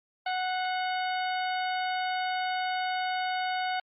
harmonic tone with a mistuned harmonic, 740 Hz, F#5, in tune, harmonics 1 / 2 / 3 / 4 / 5 / 6, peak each -29 / -35 / -39 / -41 / -43 / -45 dBFS, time 0.26-3.8 s, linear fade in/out 5 ms, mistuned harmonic 3, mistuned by -37 cents, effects Opus 48 kbps

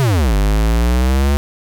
square exponential two-way sweep, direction down then up, 142.9 to 49 to 72.2 Hz, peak -12 dBFS, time 0-1.37 s, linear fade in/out 0 ms, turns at 0.36 s, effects none

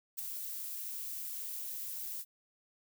violet noise with ADSR envelope, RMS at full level -36 dBFS, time 0.17-2.25 s, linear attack 21 ms, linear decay 9 ms, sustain -5 dB, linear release 48 ms, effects none

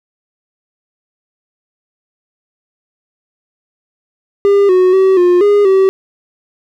triangle tone with pitch steps, 401.2 / 368 / 381.1 / 355.4 / 409.8 / 383.6 Hz, G4 / F#4 / G4 / F4 / G#4 / G4, +40 / -9 / -49 / +30 / -23 / -37 cents, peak -4 dBFS, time 4.45-5.89 s, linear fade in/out 0 ms, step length 240 ms, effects none

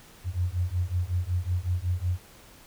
sine beating tone pair, 86.8 / 92.2 Hz, F2 / F#2, -10 / -6 cents, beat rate 5.4 Hz, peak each -28 / -28 dBFS, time 0.24-2.2 s, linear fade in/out 50 ms, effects pink hiss -52 dBFS RMS until 2.66 s

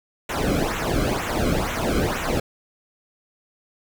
brown noise with flanger, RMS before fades -23 dBFS, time 0.29-2.4 s, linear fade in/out 5 ms, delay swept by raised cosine 0.2 to 1.12 ms, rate 2.1 Hz, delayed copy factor -0.85, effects none

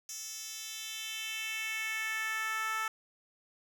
10% pulse tone with high-pass filter sweep, 440 Hz, A4, in tune, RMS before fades -37 dBFS, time 0.09-2.88 s, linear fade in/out 2 ms, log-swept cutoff 5700 to 1200 Hz, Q 2.4, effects none

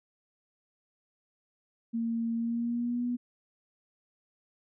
sine tone with pitch glide, 230 to 243.7 Hz, A#3 to B3, -23 to -23 cents, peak -28 dBFS, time 1.93-3.17 s, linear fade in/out 20 ms, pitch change +100 cents, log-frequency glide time 2.35-3.06 s, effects none

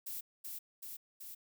violet noise with echo, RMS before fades -42 dBFS, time 0.06-0.21 s, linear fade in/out 10 ms, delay 380 ms, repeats 3, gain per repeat -2 dB, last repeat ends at 1.35 s, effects none

